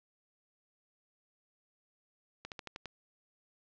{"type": "slowing click train", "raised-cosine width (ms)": 0.2, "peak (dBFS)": -24, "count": 6, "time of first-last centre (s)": [2.45, 2.857], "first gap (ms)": 68, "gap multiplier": 1.09, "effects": ["low-pass 5000 Hz 12 dB/octave", "11-bit"]}